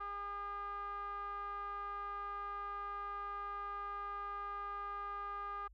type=tone with low-pass filter; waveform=5% pulse; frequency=405.1 Hz; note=G#4; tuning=43 cents flat; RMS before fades=-43 dBFS; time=0-5.68 s; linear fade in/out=10 ms; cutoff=1200 Hz; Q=5.7; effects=added 50 Hz sine -58 dBFS peak until 5.73 s